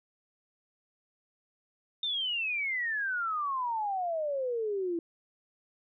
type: exponential sweep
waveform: sine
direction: down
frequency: 3658 to 329.6 Hz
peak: -29 dBFS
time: 2.03-4.99 s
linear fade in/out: 2 ms
effects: none